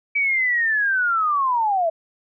sine linear sweep, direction down, 2300 to 634 Hz, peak -17 dBFS, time 0.15-1.9 s, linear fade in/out 10 ms, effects none

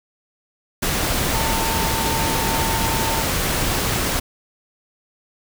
sine tone in noise, 900 Hz, A5, 39 cents sharp, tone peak -25 dBFS, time 1.33-3.23 s, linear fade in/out 10 ms, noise pink, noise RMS -21 dBFS, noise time 0.82-4.2 s, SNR -7 dB, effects none

